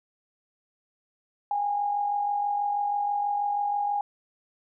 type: tone with amplitude modulation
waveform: sine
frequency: 818 Hz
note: G#5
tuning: 26 cents flat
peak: -22 dBFS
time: 1.51-4.01 s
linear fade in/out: 2 ms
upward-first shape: sine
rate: 46.2 Hz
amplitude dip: 45%
effects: none